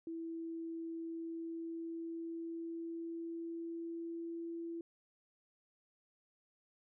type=tone with pitch glide; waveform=sine; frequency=329.6 to 335.2 Hz; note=E4 to E4; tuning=0 to +29 cents; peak=-40 dBFS; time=0.07-4.81 s; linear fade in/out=2 ms; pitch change=+29 cents; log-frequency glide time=0.95-4.49 s; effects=none